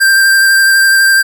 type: tone with vibrato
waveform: square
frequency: 1579 Hz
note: G6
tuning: 12 cents sharp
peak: -6 dBFS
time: 0-1.23 s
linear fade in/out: 20 ms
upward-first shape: sine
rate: 12 Hz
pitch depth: 13 cents each way
effects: none